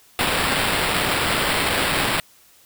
white noise with sample-and-hold, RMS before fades -21 dBFS, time 0.19-2.2 s, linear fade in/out 0 ms, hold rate 6300 Hz, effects white hiss -53 dBFS RMS until 2.65 s

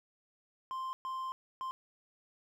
triangle tone bursts at uneven times, 1046.5 Hz, C6, in tune, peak -34 dBFS, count 3, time 0.71-0.93 / 1.05-1.32 / 1.61-1.71 s, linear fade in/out 0 ms, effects none

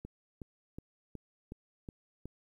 click train, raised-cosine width 3 ms, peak -30 dBFS, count 7, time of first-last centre 0.05-2.256 s, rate 2.72 Hz, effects 11-bit

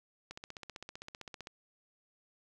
click train, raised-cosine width 0.2 ms, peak -27 dBFS, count 19, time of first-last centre 0.31-1.471 s, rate 15.5 Hz, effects none

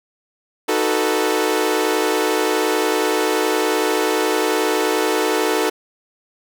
sawtooth chord, B dominant seventh, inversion first, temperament equal with one note detuned, 311.1 / 370 / 440 / 491.3 Hz, D#4 / F#4 / A4 / B4, 0 / 0 / 0 / -9 cents, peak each -19 / -19 / -16 / -21 dBFS, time 0.68-5.7 s, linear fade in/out 10 ms, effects none

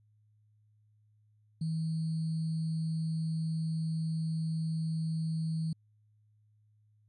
sine tone with sample-and-hold, 160.9 Hz, E3, 42 cents flat, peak -30 dBFS, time 1.61-5.73 s, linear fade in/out 5 ms, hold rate 4410 Hz, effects added 106 Hz sine -64 dBFS peak until 7.08 s + resampled to 24000 Hz

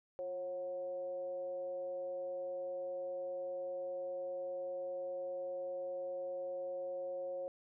sine tone with frequency modulation, 543 Hz, C#5, 36 cents flat, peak -38 dBFS, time 0.19-7.48 s, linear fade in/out 0 ms, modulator 191 Hz, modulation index 0.38, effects none

